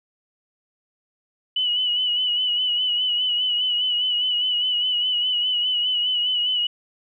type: tone with vibrato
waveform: sine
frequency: 2960 Hz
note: F#7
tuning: in tune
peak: -19 dBFS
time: 1.56-6.67 s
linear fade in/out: 5 ms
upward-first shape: sine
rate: 4.9 Hz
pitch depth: 44 cents each way
effects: none